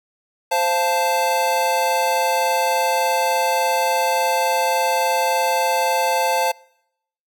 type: chord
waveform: square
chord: F major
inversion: second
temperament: equal with one note detuned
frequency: 523.3 / 691.6 / 880 Hz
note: C5 / F5 / A5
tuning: 0 / -17 / 0 cents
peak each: -23 / -24 / -20 dBFS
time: 0.51-6.52 s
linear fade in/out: 10 ms
effects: noise-tail reverb RT60 0.8 s tail -26 dB re dry